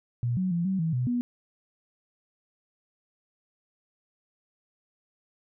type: tone with pitch steps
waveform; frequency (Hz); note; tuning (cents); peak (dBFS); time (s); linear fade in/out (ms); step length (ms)
sine; 120.3 / 185.6 / 171.1 / 190.8 / 162.3 / 125 / 243.2; B2 / F#3 / F3 / G3 / E3 / B2 / B3; -45 / +6 / -35 / -47 / -27 / +21 / -26; -24; 0.23-1.21; 0; 140
effects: none